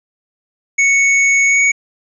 square tone with pitch glide, 2217 to 2236 Hz, C#7 to C#7, 0 to +14 cents, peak -10 dBFS, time 0.78-1.72 s, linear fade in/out 10 ms, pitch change +14 cents, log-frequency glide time 1.46-1.61 s, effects resampled to 22050 Hz + 8-bit

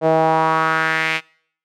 sawtooth tone with band-pass filter sweep, 160 Hz, D#3, 49 cents sharp, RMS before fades -17 dBFS, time 0.01-1.21 s, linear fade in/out 50 ms, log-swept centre 580 to 2500 Hz, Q 3, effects noise-tail reverb RT60 0.6 s tail -24 dB re dry

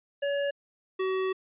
square tone pair in turn, 566 / 377.8 Hz, C#5 / F#4, +36 / +36 cents, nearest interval perfect fifth, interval 700 cents, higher first, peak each -27 dBFS, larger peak neither, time 0.22-0.51 / 0.99-1.33 s, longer second, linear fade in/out 10 ms, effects resampled to 8000 Hz

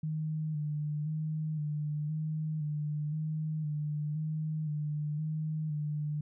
sine tone with vibrato, 152.6 Hz, D#3, 33 cents flat, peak -31 dBFS, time 0.03-6.21 s, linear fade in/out 5 ms, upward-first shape square, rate 0.97 Hz, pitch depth 34 cents each way, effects none

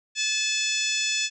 harmonic tone with a mistuned harmonic, 865 Hz, A5, 30 cents flat, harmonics 2 / 3 / 4 / 5 / 6 / 7 / 8 / 9, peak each -36 / -28 / -29 / -37 / -31 / -34 / -31 / -39 dBFS, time 0.15-1.3 s, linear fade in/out 50 ms, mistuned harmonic 7, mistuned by -28 cents, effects none

